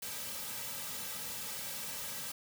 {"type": "noise with comb filter", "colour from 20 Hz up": "white", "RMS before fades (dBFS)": -41, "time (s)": [0.02, 2.32], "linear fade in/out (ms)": 5, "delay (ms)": 2.8, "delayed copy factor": -0.9, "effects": []}